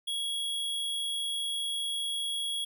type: tone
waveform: square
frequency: 3325 Hz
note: G#7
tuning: 1 cent sharp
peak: -31 dBFS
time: 0.07-2.65 s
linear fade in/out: 10 ms
effects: none